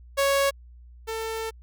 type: tone pair in turn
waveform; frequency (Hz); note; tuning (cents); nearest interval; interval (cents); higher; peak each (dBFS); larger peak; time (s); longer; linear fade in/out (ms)
sawtooth; 554.4 / 446.7; C#5 / A4; 0 / +26; major third; 374; first; -16 / -25; first; 0.17-0.51 / 1.07-1.51; second; 20
effects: added 60 Hz sine -45 dBFS peak until 1.62 s